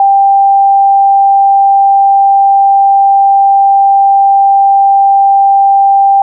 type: tone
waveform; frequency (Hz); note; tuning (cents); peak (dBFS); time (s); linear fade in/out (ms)
sine; 790; G5; +13; -3; 0-6.22; 2
effects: none